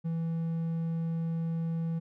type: tone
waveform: triangle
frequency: 164.81 Hz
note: E3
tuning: in tune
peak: -27 dBFS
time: 0.04-2 s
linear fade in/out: 20 ms
effects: none